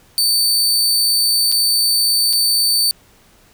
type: tone with dropouts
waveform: sawtooth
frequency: 4558 Hz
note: C#8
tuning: 47 cents sharp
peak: -10 dBFS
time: 0.18-2.91 s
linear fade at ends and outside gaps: 0 ms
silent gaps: 1.517-1.523 / 2.329-2.333 s
effects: pink hiss -51 dBFS RMS until 3.53 s